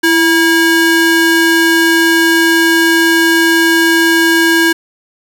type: ring-modulated tone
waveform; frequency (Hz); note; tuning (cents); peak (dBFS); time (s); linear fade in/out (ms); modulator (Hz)
square; 646; E5; -35; -5; 0.03-4.73; 10; 979
effects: none